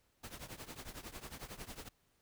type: noise with tremolo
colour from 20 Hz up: pink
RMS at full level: -45 dBFS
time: 0.23-1.89 s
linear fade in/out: 10 ms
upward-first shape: triangle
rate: 11 Hz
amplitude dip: 90%
effects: pink hiss -75 dBFS RMS until 2.21 s